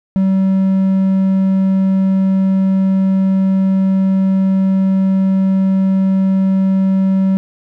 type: tone with hard clipping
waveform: triangle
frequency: 191.3 Hz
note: G3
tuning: 42 cents flat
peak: -11 dBFS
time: 0.16-7.37 s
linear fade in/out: 0 ms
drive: 6 dB
effects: none